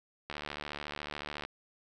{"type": "click train", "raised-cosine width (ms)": 0.3, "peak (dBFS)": -22, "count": 86, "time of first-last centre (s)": [0.3, 1.45], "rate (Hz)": 73.9, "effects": []}